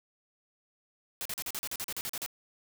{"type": "noise bursts", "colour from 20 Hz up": "white", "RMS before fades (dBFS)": -36, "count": 13, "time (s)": [1.21, 2.262], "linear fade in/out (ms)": 0, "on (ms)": 44, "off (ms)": 40, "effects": []}